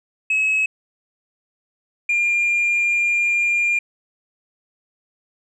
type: tone pair in turn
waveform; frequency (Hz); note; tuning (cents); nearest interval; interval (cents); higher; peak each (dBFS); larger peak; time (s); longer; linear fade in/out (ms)
sine; 2571 / 2402; E7 / D7; -44 / +38; minor second; 118; first; -14; neither; 0.3-0.66 / 2.09-3.79; second; 5
effects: tanh soft clip ceiling -14 dBFS